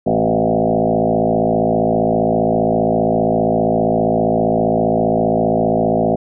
sine tone with frequency modulation, 434.9 Hz, A4, 20 cents flat, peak -12 dBFS, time 0.06-6.16 s, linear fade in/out 10 ms, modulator 55.1 Hz, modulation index 5.2, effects none

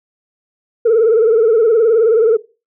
sine tone with vibrato, 451.4 Hz, A4, 44 cents sharp, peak -6 dBFS, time 0.85-2.37 s, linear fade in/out 10 ms, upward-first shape sine, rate 19 Hz, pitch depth 87 cents each way, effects noise-tail reverb RT60 0.3 s tail -19 dB re dry + tanh soft clip ceiling -5 dBFS

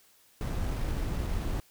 brown noise with sample-and-hold, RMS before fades -31 dBFS, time 0.41-1.6 s, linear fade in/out 0 ms, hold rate 7350 Hz, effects white hiss -62 dBFS RMS until 1.7 s

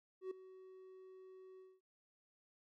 triangle tone with ADSR envelope, 375.4 Hz, F#4, 25 cents sharp, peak -37 dBFS, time 0.21-1.81 s, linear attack 100 ms, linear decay 5 ms, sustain -16 dB, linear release 220 ms, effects none

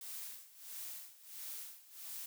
blue noise with tremolo, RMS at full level -45 dBFS, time 0.01-2.26 s, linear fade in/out 2 ms, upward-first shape sine, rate 1.5 Hz, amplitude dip 85%, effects none

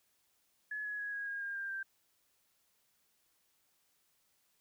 sine tone with pitch steps, 1702 / 1683.4 / 1665 / 1646.9 / 1628.9 / 1611.1 / 1593.5 / 1576.1 Hz, G#6 / G#6 / G#6 / G#6 / G#6 / G6 / G6 / G6, +42 / +23 / +4 / -15 / -34 / +47 / +28 / +9 cents, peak -37 dBFS, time 0.71-1.83 s, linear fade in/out 5 ms, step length 140 ms, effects white hiss -75 dBFS RMS until 4.6 s

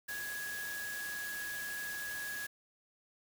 sine tone in noise, 1667 Hz, G#6, 6 cents sharp, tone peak -39 dBFS, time 0.08-2.47 s, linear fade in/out 10 ms, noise white, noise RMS -45 dBFS, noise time 0.08-2.47 s, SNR +3 dB, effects none

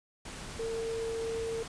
sine tone in noise, 454.3 Hz, A#4, 45 cents flat, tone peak -32 dBFS, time 0.59-1.63 s, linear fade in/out 5 ms, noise pink, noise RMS -43 dBFS, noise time 0.25-1.68 s, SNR +8 dB, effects resampled to 22050 Hz

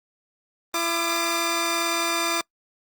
10% pulse tone pair together, 336.3 / 1196 Hz, E4 / D6, +35 / +31 cents, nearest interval octave + minor seventh, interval 2196 cents, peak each -17 / -17 dBFS, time 0.74-2.41 s, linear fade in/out 2 ms, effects noise-tail reverb RT60 0.1 s tail -25 dB re dry + Opus 24 kbps

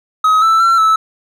triangle tone with pitch steps, 1270 / 1323 / 1353 / 1308 Hz, D#6 / E6 / E6 / E6, +35 / +6 / +45 / -14 cents, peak -6 dBFS, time 0.24-0.96 s, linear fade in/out 5 ms, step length 180 ms, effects none

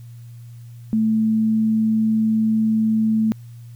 sine tone, 220 Hz, A3, in tune, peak -15 dBFS, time 0.93-3.32 s, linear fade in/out 0 ms, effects added 118 Hz sine -36 dBFS peak until 3.75 s + white hiss -58 dBFS RMS until 3.75 s

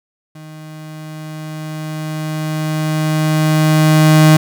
35% pulse tone with level ramp, 155.56 Hz, D#3, in tune, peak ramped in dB -31 to -3 dBFS, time 0.35-4.37 s, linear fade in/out 5 ms, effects none

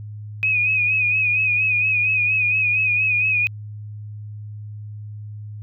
sine tone with vibrato, 2503 Hz, D#7, 10 cents sharp, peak -16 dBFS, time 0.43-3.47 s, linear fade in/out 0 ms, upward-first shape sine, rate 4.3 Hz, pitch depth 53 cents each way, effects added 105 Hz sine -31 dBFS peak until 5.62 s

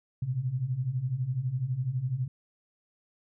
sine beating tone pair, 120 / 132 Hz, B2 / C3, -49 / +16 cents, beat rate 12 Hz, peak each -33 / -29 dBFS, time 0.22-2.28 s, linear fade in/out 5 ms, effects none

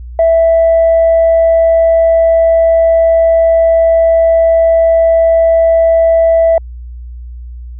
sine tone, 659.3 Hz, E5, in tune, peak -4 dBFS, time 0.19-6.58 s, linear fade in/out 2 ms, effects tanh soft clip ceiling -2 dBFS + added 60 Hz sine -24 dBFS peak until 7.79 s

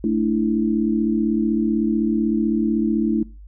sine chord, A suspended fourth, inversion none, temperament equal, 220 / 293.7 / 329.6 Hz, A3 / D4 / E4, 0 / 0 / 0 cents, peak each -20 / -23 / -22 dBFS, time 0.04-3.23 s, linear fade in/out 2 ms, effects noise-tail reverb RT60 0.3 s tail -22 dB re dry + added 50 Hz sine -38 dBFS peak until 3.47 s

